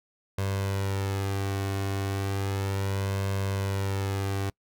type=tone with flanger; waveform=sawtooth; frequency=98 Hz; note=G2; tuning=in tune; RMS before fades=-29 dBFS; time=0.38-4.5 s; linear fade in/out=5 ms; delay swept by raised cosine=1.9 to 2.74 ms; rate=0.34 Hz; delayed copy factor=+0.6; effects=noise-tail reverb RT60 0.1 s tail -26 dB re dry